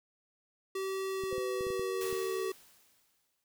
square tone with pitch glide, 384.1 to 380.1 Hz, G4 to F#4, -35 to +47 cents, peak -34 dBFS, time 0.75-2.52 s, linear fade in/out 5 ms, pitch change -18 cents, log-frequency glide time 1.09-1.44 s
clicks, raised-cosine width 3 ms, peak -32 dBFS, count 8, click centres 1.237 / 1.328 / 1.381 / 1.609 / 1.668 / 1.704 / 1.795 / 2.128 s
sine exponential sweep, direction down, 510 to 440 Hz, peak -37 dBFS, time 1.31-2.51 s, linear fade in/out 10 ms
white noise with exponential decay, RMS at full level -42 dBFS, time 2.01-3.44 s, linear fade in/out 1 ms, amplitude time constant 310 ms
effects none

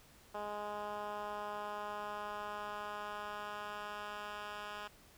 10% pulse tone with band-pass filter sweep, 207.7 Hz, G#3, in tune, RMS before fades -43 dBFS, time 0.34-4.88 s, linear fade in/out 10 ms, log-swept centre 790 to 1900 Hz, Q 1.1, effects pink hiss -62 dBFS RMS until 5.17 s

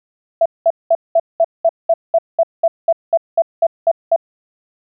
sine tone bursts, 665 Hz, E5, 15 cents sharp, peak -8 dBFS, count 16, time 0.41-4.162 s, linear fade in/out 5 ms, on 47 ms, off 200 ms, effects none

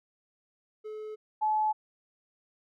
triangle / sine tone pair in turn, 429.7 / 859.4 Hz, A4 / A5, -41 / -41 cents, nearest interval octave, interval 1200 cents, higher second, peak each -35 / -24 dBFS, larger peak second, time 0.84-1.16 / 1.41-1.73 s, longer neither, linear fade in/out 20 ms, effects none

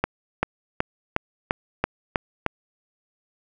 accelerating click train, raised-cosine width 0.5 ms, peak -5 dBFS, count 8, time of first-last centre 0.04-2.463 s, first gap 390 ms, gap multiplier 0.96, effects none

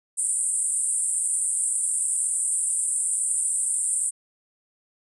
white band-pass noise, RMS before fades -25 dBFS, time 0.17-4.11 s, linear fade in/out 20 ms, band 8200 to 9400 Hz, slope 96 dB/octave, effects none

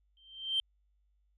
sine tone with exponential growth, 3136 Hz, G7, in tune, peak -24 dBFS, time 0.17-0.6 s, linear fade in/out 1 ms, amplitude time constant 93 ms, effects tanh soft clip ceiling -23 dBFS + added 50 Hz sine -69 dBFS peak until 1.37 s

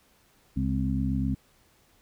harmonic tone with a mistuned harmonic, 67.9 Hz, C#2, 35 cents flat, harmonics 1 / 2 / 3 / 4, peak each -30 / -30 / -30 / -30 dBFS, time 0.56-1.35 s, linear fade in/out 10 ms, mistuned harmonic 4, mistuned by -55 cents, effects pink hiss -63 dBFS RMS until 2.01 s

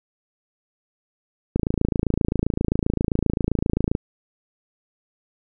click train, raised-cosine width 3 ms, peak -7 dBFS, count 67, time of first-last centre 1.56-3.951 s, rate 27.6 Hz, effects none

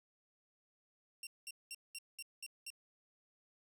15% pulse tone bursts, 2750 Hz, F7, 27 cents flat, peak -37 dBFS, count 7, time 1.23-2.703 s, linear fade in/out 2 ms, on 39 ms, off 200 ms, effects none

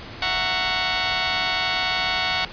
10% pulse chord, F# dominant seventh, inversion third, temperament just, 666 / 740 / 925 / 1110 Hz, E5 / F#5 / A#5 / C#6, +18 / 0 / -14 / +2 cents, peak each -22 / -16 / -21 / -20 dBFS, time 0.22-2.45 s, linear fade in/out 2 ms, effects pink hiss -37 dBFS RMS until 2.52 s + resampled to 11025 Hz

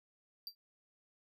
square tone with exponential decay, 4699 Hz, D8, in tune, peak -38 dBFS, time 0.47-0.55 s, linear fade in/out 1 ms, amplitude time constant 17 ms, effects none

